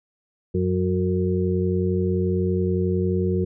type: harmonic tone with a mistuned harmonic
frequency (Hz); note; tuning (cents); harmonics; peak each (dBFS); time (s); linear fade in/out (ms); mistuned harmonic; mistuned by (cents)
91.5; F#2; -19; 1 / 2 / 4 / 5; -24 / -24 / -24 / -29; 0.54-3.45; 10; 1; +16
effects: none